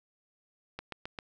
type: click train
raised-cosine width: 0.3 ms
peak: -22 dBFS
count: 4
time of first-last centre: 0.79-1.188 s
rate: 7.54 Hz
effects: none